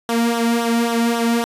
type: tone with flanger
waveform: sawtooth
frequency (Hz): 233.1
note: A#3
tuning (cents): 0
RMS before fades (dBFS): -18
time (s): 0.09-1.44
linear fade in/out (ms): 0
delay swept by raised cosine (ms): 0.42 to 1.92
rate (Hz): 3.7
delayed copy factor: -0.7
effects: resampled to 32000 Hz